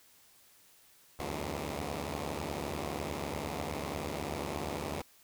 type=tone cluster; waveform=5% pulse; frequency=71.8 / 80.1 / 83.3 / 89.9 / 97.8 Hz; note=D2 / E2 / E2 / F#2 / G2; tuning=-39 / -49 / +19 / -49 / -4 cents; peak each=-27 / -30 / -35 / -34 / -33 dBFS; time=1.19-5.02 s; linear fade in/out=5 ms; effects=white hiss -62 dBFS RMS until 5.23 s